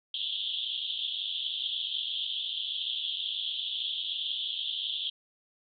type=band-pass noise; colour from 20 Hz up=pink; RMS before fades=-34 dBFS; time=0.14-5.1 s; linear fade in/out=5 ms; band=3100 to 3600 Hz; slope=96 dB/octave; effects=none